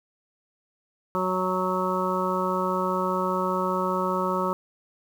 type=harmonic tone; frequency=185 Hz; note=F#3; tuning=in tune; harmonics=1 / 2 / 3 / 5 / 6 / 7; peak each=-30 / -30 / -30 / -30 / -30 / -30 dBFS; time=1.15-4.53 s; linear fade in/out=0 ms; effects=8-bit

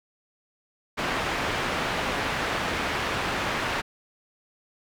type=low-pass noise; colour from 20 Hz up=white; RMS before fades=-28 dBFS; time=0.97-3.82 s; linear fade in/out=20 ms; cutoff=2000 Hz; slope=12 dB/octave; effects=none

